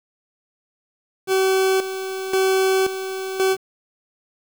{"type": "tone with tremolo", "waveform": "40% pulse", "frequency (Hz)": 381, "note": "G4", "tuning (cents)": -49, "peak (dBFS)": -15, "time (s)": [1.27, 3.57], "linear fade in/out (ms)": 50, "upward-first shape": "square", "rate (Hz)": 0.94, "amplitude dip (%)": 65, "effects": ["7-bit"]}